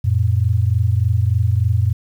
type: tone pair together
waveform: sine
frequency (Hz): 90.43 / 113.8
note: F#2 / A#2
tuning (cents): -39 / -41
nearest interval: major third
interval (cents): 398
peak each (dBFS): -16 / -16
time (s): 0.04-1.93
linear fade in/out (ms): 10
effects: 8-bit